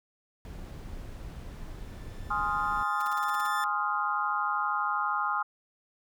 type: noise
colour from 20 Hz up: brown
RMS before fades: -41 dBFS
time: 0.45-2.83 s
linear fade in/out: 0 ms
type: tone with exponential growth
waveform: sawtooth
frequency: 1760 Hz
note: A6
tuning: in tune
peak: -31 dBFS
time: 1.34-3.64 s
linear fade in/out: 0 ms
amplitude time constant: 500 ms
type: chord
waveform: sine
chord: F minor seventh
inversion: first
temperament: equal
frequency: 830.6 / 1046.5 / 1244.5 / 1396.9 Hz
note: Ab5 / C6 / Eb6 / F6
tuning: 0 / 0 / 0 / 0 cents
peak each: -33 / -33 / -30 / -33 dBFS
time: 2.3-5.43 s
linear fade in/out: 10 ms
type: noise bursts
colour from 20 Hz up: white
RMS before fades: -45 dBFS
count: 9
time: 3-3.469 s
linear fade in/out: 5 ms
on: 21 ms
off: 35 ms
effects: none